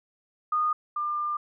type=tone pair in turn; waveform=sine; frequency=1228 / 1197.9 Hz; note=D#6 / D6; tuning=-23 / +34 cents; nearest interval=unison; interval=43 cents; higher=first; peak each=-22 / -26 dBFS; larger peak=first; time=0.52-0.73 / 0.96-1.37 s; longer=second; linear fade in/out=5 ms; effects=none